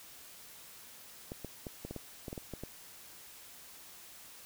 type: clicks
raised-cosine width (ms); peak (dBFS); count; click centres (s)
2; -27; 11; 1.319 / 1.447 / 1.668 / 1.85 / 1.91 / 1.963 / 2.282 / 2.329 / 2.378 / 2.537 / 2.636
effects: white hiss -53 dBFS RMS until 4.45 s